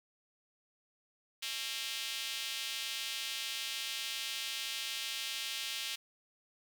square tone with high-pass filter, 123.47 Hz, B2, in tune, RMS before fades -39 dBFS, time 1.42-5.96 s, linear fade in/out 10 ms, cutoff 3100 Hz, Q 2, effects none

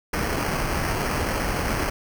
pink noise with sample-and-hold, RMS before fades -25 dBFS, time 0.13-1.9 s, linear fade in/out 5 ms, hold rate 3675 Hz, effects none

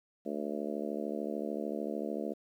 harmonic tone, 73.42 Hz, D2, in tune, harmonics 3 / 4 / 5 / 6 / 7 / 8 / 9, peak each -39 / -40 / -41 / -42 / -42 / -43 / -44 dBFS, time 0.25-2.34 s, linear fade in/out 20 ms, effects 11-bit

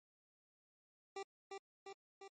25% pulse tone with echo, 392 Hz, G4, in tune, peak -39 dBFS, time 1.16-1.23 s, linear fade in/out 5 ms, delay 350 ms, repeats 3, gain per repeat -3 dB, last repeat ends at 2.28 s, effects MP3 32 kbps

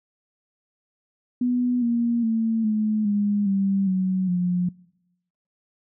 sine tone with pitch steps, 246.6 / 235.5 / 224.8 / 214.7 / 205 / 195.73 / 186.89 / 178.45 Hz, B3 / A#3 / A3 / A3 / G#3 / G3 / F#3 / F3, -2 / +18 / +37 / -42 / -22 / -2 / +18 / +38 cents, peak -19 dBFS, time 1.41-4.69 s, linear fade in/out 5 ms, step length 410 ms, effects noise-tail reverb RT60 0.9 s tail -24 dB re dry

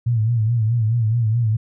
sine tone with vibrato, 113.8 Hz, A#2, 41 cents flat, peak -15 dBFS, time 0.06-1.57 s, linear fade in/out 10 ms, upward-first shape sine, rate 4.7 Hz, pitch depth 100 cents each way, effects none

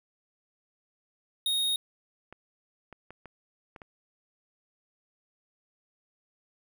square tone, 3729 Hz, A#7, in tune, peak -26 dBFS, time 1.46-1.76 s, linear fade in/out 2 ms
clicks, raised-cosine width 0.5 ms, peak -30 dBFS, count 6, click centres 2.326 / 2.927 / 3.106 / 3.257 / 3.762 / 3.818 s
effects 11-bit

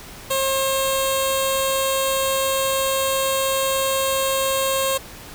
10% pulse tone with notch filter, 537 Hz, C5, 45 cents sharp, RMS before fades -21 dBFS, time 0.3-4.98 s, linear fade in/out 10 ms, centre 1900 Hz, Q 0.69, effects pink hiss -39 dBFS RMS until 5.34 s

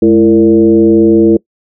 sine tone with frequency modulation, 334.9 Hz, E4, 27 cents sharp, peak -3 dBFS, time 0.02-1.37 s, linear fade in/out 5 ms, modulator 122 Hz, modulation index 0.99, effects noise-tail reverb RT60 0.1 s tail -23 dB re dry

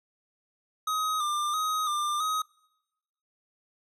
square tone with vibrato, 1227 Hz, D#6, 25 cents flat, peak -27 dBFS, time 0.87-2.42 s, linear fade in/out 5 ms, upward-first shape square, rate 1.5 Hz, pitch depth 46 cents each way, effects noise-tail reverb RT60 1.0 s tail -26 dB re dry + low-pass 12000 Hz 12 dB/octave

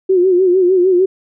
sine tone with vibrato, 366.7 Hz, F#4, 15 cents flat, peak -8 dBFS, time 0.09-1.06 s, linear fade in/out 10 ms, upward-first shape sine, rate 6.6 Hz, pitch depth 78 cents each way, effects none

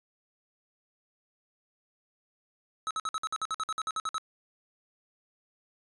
square tone bursts, 1289 Hz, E6, 39 cents flat, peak -30 dBFS, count 15, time 2.87-4.181 s, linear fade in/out 0 ms, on 37 ms, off 54 ms, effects resampled to 22050 Hz

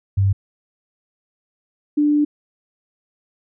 sine tone pair in turn, 98 / 295.5 Hz, G2 / D4, 0 / +11 cents, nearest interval octave + perfect fifth, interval 1911 cents, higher second, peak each -13 dBFS, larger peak neither, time 0.17-0.33 / 1.97-2.25 s, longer second, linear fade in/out 10 ms, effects none

